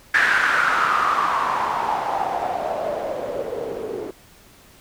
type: noise with low-pass filter sweep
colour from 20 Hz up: blue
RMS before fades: -22 dBFS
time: 0.14-4.11 s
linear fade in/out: 5 ms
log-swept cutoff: 1700 to 400 Hz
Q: 6.2
effects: pink hiss -50 dBFS RMS until 4.8 s